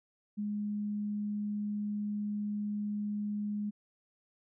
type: tone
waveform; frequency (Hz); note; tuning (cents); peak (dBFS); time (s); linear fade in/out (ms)
sine; 207.7; G#3; 0; -32; 0.37-3.71; 20
effects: none